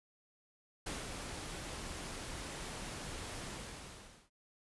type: noise with ADSR envelope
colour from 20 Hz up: pink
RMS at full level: -40 dBFS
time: 0.86-4.3 s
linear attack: 8 ms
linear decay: 170 ms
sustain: -4 dB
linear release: 860 ms
effects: resampled to 24000 Hz